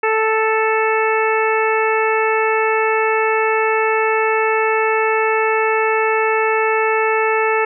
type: harmonic tone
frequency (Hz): 440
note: A4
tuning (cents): 0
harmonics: 1 / 2 / 3 / 4 / 5 / 6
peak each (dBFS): -17 / -20 / -22 / -23 / -24 / -25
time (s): 0.03-7.65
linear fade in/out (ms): 5
effects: none